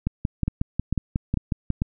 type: two click trains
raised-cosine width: 5 ms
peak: -10 / -10 dBFS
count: 4 / 10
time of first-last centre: 0.48-1.819 / 0.07-1.703 s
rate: 2.24 / 5.51 Hz
effects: none